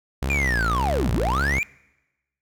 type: tone with vibrato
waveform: sawtooth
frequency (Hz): 63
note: B1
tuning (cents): +35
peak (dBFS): -19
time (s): 0.22-1.59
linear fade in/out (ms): 5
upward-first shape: sine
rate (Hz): 1.8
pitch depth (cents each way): 210
type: linear two-way sweep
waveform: triangle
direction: down then up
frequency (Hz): 2453 to 48.82 to 2453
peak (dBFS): -20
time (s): 0.3-1.63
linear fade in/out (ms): 0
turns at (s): 1.12
effects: noise-tail reverb RT60 1.0 s tail -24 dB re dry